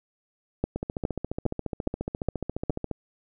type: two click trains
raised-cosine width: 2 ms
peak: -16 / -11 dBFS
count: 32 / 6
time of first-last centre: 0.76-2.913 / 0.64-2.698 s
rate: 14.4 / 2.43 Hz
effects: none